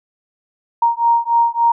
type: beating tone pair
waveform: sine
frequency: 932.3 / 935.8 Hz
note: A#5 / A#5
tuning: 0 / +6 cents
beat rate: 3.5 Hz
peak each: -15 dBFS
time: 0.82-1.72 s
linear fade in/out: 5 ms
effects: none